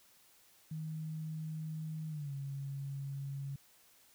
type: tone with pitch glide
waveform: sine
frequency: 157.2 to 138.44 Hz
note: D#3 to C#3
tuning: +18 to -2 cents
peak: -38 dBFS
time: 0.71-3.56 s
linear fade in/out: 5 ms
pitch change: -220 cents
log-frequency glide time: 2.09-2.33 s
effects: white hiss -65 dBFS RMS until 4.14 s